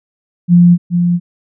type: tone with echo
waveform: sine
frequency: 174.61 Hz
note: F3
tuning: in tune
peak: -3 dBFS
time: 0.48-0.78 s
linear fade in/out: 50 ms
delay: 420 ms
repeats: 1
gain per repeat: -6 dB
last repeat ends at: 1.2 s
effects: none